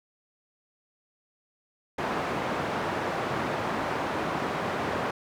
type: band-pass noise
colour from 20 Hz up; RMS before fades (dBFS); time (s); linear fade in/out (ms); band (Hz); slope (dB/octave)
white; -30; 1.98-5.11; 5; 110 to 1100; 12
effects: none